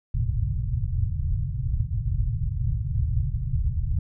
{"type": "low-pass noise", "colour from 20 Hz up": "white", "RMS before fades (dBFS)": -25, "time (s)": [0.14, 3.99], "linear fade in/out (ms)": 5, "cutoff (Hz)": 130, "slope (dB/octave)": 48, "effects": []}